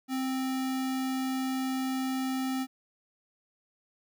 sine tone with sample-and-hold, 261.6 Hz, C4, in tune, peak -28 dBFS, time 0.08-2.67 s, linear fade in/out 50 ms, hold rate 1050 Hz, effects none

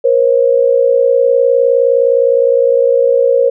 sine tone pair together, 478.4 / 538 Hz, A#4 / C5, +45 / +48 cents, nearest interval major second, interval 203 cents, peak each -10 dBFS, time 0.04-3.5 s, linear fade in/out 10 ms, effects none

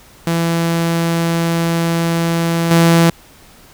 sawtooth tone with level steps, 167.3 Hz, E3, 26 cents sharp, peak -10 / -4 dBFS, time 0.27-3.1 s, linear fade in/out 2 ms, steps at 2.71 s, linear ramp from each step 2 ms, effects pink hiss -44 dBFS RMS until 3.73 s

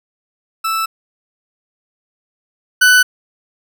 40% pulse tone pair in turn, 1318.5 / 1494.6 Hz, E6 / F#6, 0 / +17 cents, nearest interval major second, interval 217 cents, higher second, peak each -15 / -6 dBFS, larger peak second, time 0.64-0.86 / 2.81-3.03 s, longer neither, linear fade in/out 10 ms, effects none

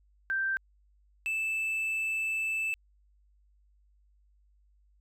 sine / triangle tone pair in turn, 1567 / 2635 Hz, G6 / E7, -1 / -1 cents, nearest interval major sixth, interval 900 cents, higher second, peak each -27 dBFS, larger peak neither, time 0.3-0.57 / 1.26-2.74 s, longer second, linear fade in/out 0 ms, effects added 50 Hz sine -62 dBFS peak until 5 s

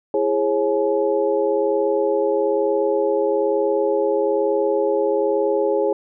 sine tone cluster, 332.6 / 413.7 / 542 / 851 Hz, E4 / G#4 / C#5 / G#5, +16 / -7 / -39 / +42 cents, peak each -25 / -19 / -21 / -28 dBFS, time 0.14-5.93 s, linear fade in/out 2 ms, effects none

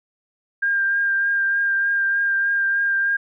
sine tone with vibrato, 1600 Hz, G6, 35 cents sharp, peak -17 dBFS, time 0.62-3.17 s, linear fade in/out 10 ms, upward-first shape triangle, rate 3.3 Hz, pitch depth 19 cents each way, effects none

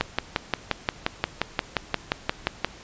click train, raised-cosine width 0.3 ms, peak -5 dBFS, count 16, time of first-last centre 0.01-2.646 s, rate 5.69 Hz, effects pink hiss -46 dBFS RMS until 2.83 s + resampled to 16000 Hz

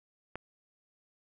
click, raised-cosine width 0.5 ms, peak -23 dBFS, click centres 0.356 s, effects none

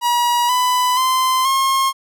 45% pulse tone with pitch steps, 961 / 997.2 / 1034.7 / 1073.7 Hz, B5 / B5 / C6 / C6, -48 / +16 / -20 / +44 cents, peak -14 dBFS, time 0.01-1.93 s, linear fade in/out 50 ms, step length 480 ms, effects none

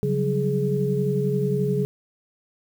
sine tone cluster, 139.2 / 182.7 / 194 / 418.8 Hz, C#3 / F#3 / G3 / G#4, +8 / -22 / -18 / +15 cents, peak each -24 / -27 / -30 / -24 dBFS, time 0.03-1.85 s, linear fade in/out 0 ms, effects 8-bit

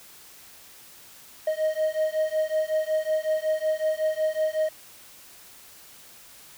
triangle beating tone pair, 622.3 / 627.7 Hz, D#5 / D#5, 0 / +15 cents, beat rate 5.4 Hz, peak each -24 dBFS, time 1.47-4.69 s, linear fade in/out 5 ms, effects white hiss -49 dBFS RMS until 6.57 s

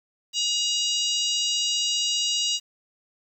harmonic tone, 955 Hz, A#5, 42 cents sharp, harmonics 3 / 4 / 5 / 6 / 7 / 8, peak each -26 / -28 / -30 / -32 / -33 / -34 dBFS, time 0.33-2.6 s, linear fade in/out 50 ms, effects 9-bit

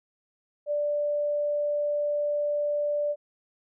sine tone, 587.3 Hz, D5, in tune, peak -24 dBFS, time 0.66-3.16 s, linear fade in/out 50 ms, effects none

